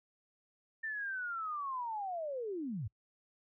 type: linear sweep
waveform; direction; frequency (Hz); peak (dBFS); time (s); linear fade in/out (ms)
sine; down; 1801 to 87.31; -36; 0.83-2.88; 10
effects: noise-tail reverb RT60 0.1 s tail -25 dB re dry